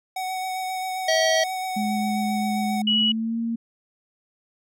square tone with vibrato, 748 Hz, F#5, 19 cents sharp, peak -27 dBFS, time 0.16-2.82 s, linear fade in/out 5 ms, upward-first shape sine, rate 7.5 Hz, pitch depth 15 cents each way
harmonic tone, 643 Hz, E5, 43 cents flat, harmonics 1 / 3 / 5 / 7 / 9, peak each -20 / -25 / -27 / -28 / -30 dBFS, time 1.08-1.44 s, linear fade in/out 5 ms
sine tone with pitch glide, 210 to 230.3 Hz, G#3 to A#3, +19 to -21 cents, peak -23 dBFS, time 1.76-3.56 s, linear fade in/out 10 ms, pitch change +160 cents, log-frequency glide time 2.76-3.38 s
sine tone, 2928 Hz, F#7, 19 cents flat, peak -18 dBFS, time 2.87-3.12 s, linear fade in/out 5 ms
effects none

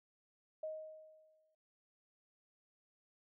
sine tone with exponential decay, 626 Hz, D#5, 10 cents sharp, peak -38 dBFS, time 0.63-1.55 s, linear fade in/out 5 ms, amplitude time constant 200 ms, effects none

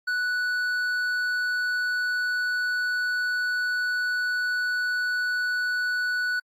sine tone with hard clipping, 1480 Hz, F#6, in tune, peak -25 dBFS, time 0.07-6.4 s, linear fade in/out 10 ms, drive 6 dB, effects AAC 64 kbps

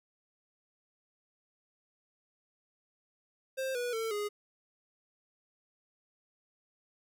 square tone with pitch steps, 528 / 487 / 449.2 / 414.3 Hz, C5 / B4 / A4 / G#4, +16 / -24 / +36 / -4 cents, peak -33 dBFS, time 3.57-4.29 s, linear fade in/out 20 ms, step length 180 ms, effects none

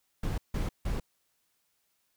brown noise bursts, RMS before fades -31 dBFS, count 3, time 0.23-1 s, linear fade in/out 5 ms, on 150 ms, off 160 ms, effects white hiss -75 dBFS RMS until 2.16 s

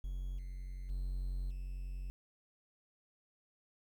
triangle tone with level steps, 45.53 Hz, F#1, 27 cents flat, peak -35 / -39 / -33 / -37 dBFS, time 0.04-2.1 s, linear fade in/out 0 ms, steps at 0.38 / 0.89 / 1.5 s, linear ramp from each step 10 ms, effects 11-bit

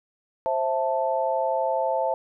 sine chord, A minor, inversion first, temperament just, 528 / 660 / 880 Hz, C5 / E5 / A5, +16 / +2 / 0 cents, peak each -26 dBFS, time 0.46-2.14 s, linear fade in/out 0 ms, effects none

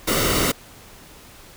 pink noise with comb filter, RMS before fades -20 dBFS, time 0.07-0.52 s, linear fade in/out 10 ms, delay 1.2 ms, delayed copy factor -0.55, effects pink hiss -45 dBFS RMS until 1.56 s

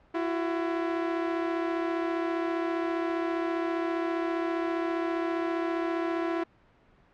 sawtooth tone pair together, 335 / 370 Hz, E4 / F#4, +28 / 0 cents, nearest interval major second, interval 172 cents, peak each -24 / -30 dBFS, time 0.14-6.44 s, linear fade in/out 10 ms, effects pink hiss -61 dBFS RMS until 7.13 s + low-pass 2000 Hz 12 dB/octave

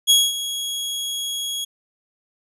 sawtooth tone with ADSR envelope, 3322 Hz, G#7, in tune, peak -7 dBFS, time 0.07-1.65 s, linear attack 32 ms, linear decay 220 ms, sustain -14 dB, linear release 11 ms, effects resampled to 32000 Hz

